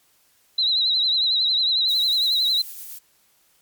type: tone with vibrato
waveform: sine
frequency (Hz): 3951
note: B7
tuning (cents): 0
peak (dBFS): -17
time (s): 0.58-2.62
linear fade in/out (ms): 5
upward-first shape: triangle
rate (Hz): 11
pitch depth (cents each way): 89
type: noise with tremolo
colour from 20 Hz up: violet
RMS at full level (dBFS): -35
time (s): 1.88-2.99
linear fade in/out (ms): 10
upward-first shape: sine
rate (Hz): 8.9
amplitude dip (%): 25
effects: white hiss -61 dBFS RMS until 3.61 s + MP3 96 kbps